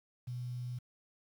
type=tone with quantisation; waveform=sine; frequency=123.47 Hz; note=B2; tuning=in tune; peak=-37 dBFS; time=0.27-0.79 s; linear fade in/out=10 ms; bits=10; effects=none